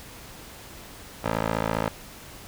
15% pulse tone with band-pass filter, 55 Hz, A1, in tune, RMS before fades -27 dBFS, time 1.24-1.89 s, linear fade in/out 5 ms, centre 870 Hz, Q 0.74, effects pink hiss -44 dBFS RMS until 2.47 s

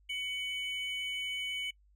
triangle tone pair together, 2246 / 2998 Hz, C#7 / F#7, +22 / +22 cents, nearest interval perfect fourth, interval 500 cents, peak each -36 / -35 dBFS, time 0.09-1.71 s, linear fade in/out 10 ms, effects noise-tail reverb RT60 0.1 s tail -24 dB re dry + added 50 Hz sine -62 dBFS peak until 1.95 s

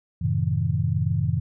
sine chord, F# diminished seventh, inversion none, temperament just, 92.5 / 111 / 133.2 / 159.84 Hz, F#2 / A2 / C3 / Eb3, 0 / +16 / +31 / +47 cents, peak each -26 dBFS, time 0.21-1.4 s, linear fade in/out 10 ms, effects none

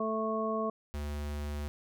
harmonic tone, 220 Hz, A3, in tune, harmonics 1 / 2 / 3 / 5, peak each -35 / -35 / -35 / -35 dBFS, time 0-0.7 s, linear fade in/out 5 ms
square tone, 73.42 Hz, D2, in tune, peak -35 dBFS, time 0.94-1.68 s, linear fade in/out 0 ms
effects none

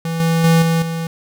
square tone with level steps, 164.81 Hz, E3, in tune, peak -20 / -14 / -10 / -14 / -21 dBFS, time 0.05-1.07 s, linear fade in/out 2 ms, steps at 0.2 / 0.44 / 0.62 / 0.82 s, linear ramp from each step 2 ms, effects none

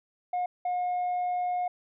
sine tone bursts at uneven times, 719 Hz, F#5, 50 cents flat, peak -24 dBFS, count 2, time 0.33-0.46 / 0.65-1.68 s, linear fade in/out 5 ms, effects tanh soft clip ceiling -25 dBFS

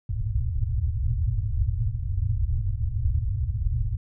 white low-pass noise, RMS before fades -25 dBFS, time 0.09-3.97 s, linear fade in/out 5 ms, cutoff 120 Hz, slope 96 dB/octave, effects none

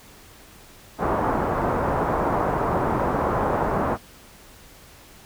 white low-pass noise, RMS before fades -23 dBFS, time 0.98-3.98 s, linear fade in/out 50 ms, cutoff 1100 Hz, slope 24 dB/octave, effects pink hiss -48 dBFS RMS until 5.25 s

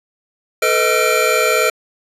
square tone cluster, 440 / 501 / 630 / 1363 / 2358 Hz, A4 / B4 / D#5 / F6 / D7, 0 / +25 / +21 / -43 / +6 cents, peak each -20 dBFS, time 0.62-1.7 s, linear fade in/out 5 ms, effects resampled to 32000 Hz

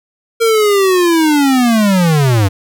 square linear sweep, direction down, 463.2 to 92.8 Hz, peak -9 dBFS, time 0.4-2.49 s, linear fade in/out 20 ms, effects none

